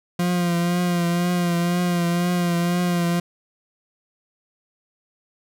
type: tone with vibrato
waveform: 40% pulse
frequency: 174.61 Hz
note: F3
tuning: in tune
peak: -18 dBFS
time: 0.19-3.2 s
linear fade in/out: 5 ms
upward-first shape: triangle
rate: 2 Hz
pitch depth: 38 cents each way
effects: none